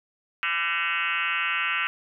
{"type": "tone with frequency modulation", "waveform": "sine", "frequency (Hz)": 2043, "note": "C7", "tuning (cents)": -42, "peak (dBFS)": -23, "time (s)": [0.43, 1.87], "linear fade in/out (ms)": 0, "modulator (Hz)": 172, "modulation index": 4.8, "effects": []}